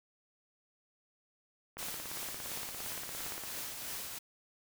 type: click train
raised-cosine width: 0.5 ms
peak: -29 dBFS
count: 30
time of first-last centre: 1.77-3.437 s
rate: 17.4 Hz
type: noise with tremolo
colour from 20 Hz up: white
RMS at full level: -40 dBFS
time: 1.78-4.19 s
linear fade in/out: 10 ms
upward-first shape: triangle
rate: 2.9 Hz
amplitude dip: 40%
effects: none